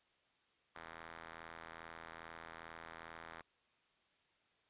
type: ring-modulated tone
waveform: 5% pulse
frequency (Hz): 82.41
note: E2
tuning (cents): 0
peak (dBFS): -36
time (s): 0.75-3.42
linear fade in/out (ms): 5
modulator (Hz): 1130
effects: white hiss -75 dBFS RMS until 4.69 s + resampled to 8000 Hz